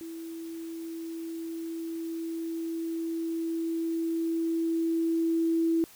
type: tone with level ramp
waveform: sine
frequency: 329.6 Hz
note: E4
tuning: in tune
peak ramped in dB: -37 to -22 dBFS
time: 0.01-5.84 s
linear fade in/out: 0 ms
effects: white hiss -53 dBFS RMS until 5.95 s